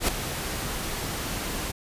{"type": "noise with ADSR envelope", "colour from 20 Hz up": "pink", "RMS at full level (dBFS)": -21, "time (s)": [0, 1.72], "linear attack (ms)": 83, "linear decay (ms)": 5, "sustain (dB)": -10, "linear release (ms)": 14, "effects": ["resampled to 32000 Hz"]}